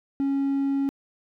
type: tone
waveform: triangle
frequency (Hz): 275.9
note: C#4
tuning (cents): -8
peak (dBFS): -19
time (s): 0.2-0.89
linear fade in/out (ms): 0
effects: tanh soft clip ceiling -15 dBFS